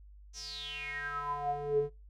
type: tone with band-pass filter sweep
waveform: square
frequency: 144.9 Hz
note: D3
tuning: 23 cents flat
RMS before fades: -36 dBFS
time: 0.33-1.9 s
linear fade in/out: 50 ms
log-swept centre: 6100 to 340 Hz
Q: 9.6
effects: noise-tail reverb RT60 0.3 s tail -26 dB re dry + added 50 Hz sine -51 dBFS peak until 2.09 s